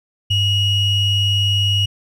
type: ring-modulated tone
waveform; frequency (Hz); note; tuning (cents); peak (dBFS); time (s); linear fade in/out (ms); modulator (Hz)
triangle; 1400; F6; +4; -9; 0.3-1.86; 10; 1500
effects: none